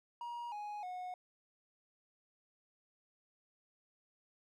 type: tone with pitch steps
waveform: triangle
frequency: 951 / 832.7 / 729.1 Hz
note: A#5 / G#5 / F#5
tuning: +34 / +4 / -26 cents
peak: -39 dBFS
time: 0.21-1.14 s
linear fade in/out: 2 ms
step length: 310 ms
effects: none